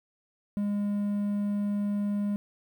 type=tone; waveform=triangle; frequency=204.5 Hz; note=G#3; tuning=26 cents flat; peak=-24 dBFS; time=0.57-2.36 s; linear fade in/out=0 ms; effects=10-bit